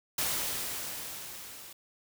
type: noise with level ramp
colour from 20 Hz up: white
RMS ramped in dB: -30 to -48 dBFS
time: 0.18-1.73 s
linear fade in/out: 5 ms
effects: none